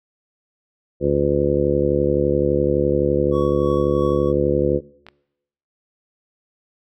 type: harmonic tone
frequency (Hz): 71.8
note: D2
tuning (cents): -39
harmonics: 1 / 2 / 3 / 4 / 5 / 6 / 7 / 8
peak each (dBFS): -27 / -24 / -26 / -26 / -20 / -26 / -20 / -32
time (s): 1-4.81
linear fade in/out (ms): 50
type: tone with tremolo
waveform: triangle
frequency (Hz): 1118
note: C#6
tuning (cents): +14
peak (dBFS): -25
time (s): 3.31-4.33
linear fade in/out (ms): 50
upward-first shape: sine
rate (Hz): 3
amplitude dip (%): 55
type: clicks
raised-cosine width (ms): 0.3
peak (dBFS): -24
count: 2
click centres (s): 5.066 / 5.086
effects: noise-tail reverb RT60 0.9 s tail -23 dB re dry